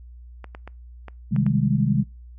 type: clicks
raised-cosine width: 0.5 ms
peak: -23 dBFS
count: 6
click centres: 0.443 / 0.549 / 0.676 / 1.083 / 1.363 / 1.465 s
type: chord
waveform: sine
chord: Ab major seventh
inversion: first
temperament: equal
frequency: 130.81 / 155.56 / 196 / 207.7 Hz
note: C3 / Eb3 / G3 / Ab3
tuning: 0 / 0 / 0 / 0 cents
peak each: -22 / -23 / -25 / -23 dBFS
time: 1.31-2.04 s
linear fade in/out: 20 ms
effects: noise-tail reverb RT60 0.3 s tail -26 dB re dry + added 60 Hz sine -40 dBFS peak until 2.38 s